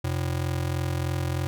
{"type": "ring-modulated tone", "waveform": "square", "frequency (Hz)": 110, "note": "A2", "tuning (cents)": 0, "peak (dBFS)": -23, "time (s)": [0.04, 1.47], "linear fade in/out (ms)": 0, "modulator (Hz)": 21.6, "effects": []}